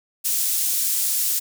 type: high-pass noise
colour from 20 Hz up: pink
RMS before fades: -22 dBFS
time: 0.24-1.4 s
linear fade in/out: 20 ms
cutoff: 8100 Hz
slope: 12 dB/octave
effects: none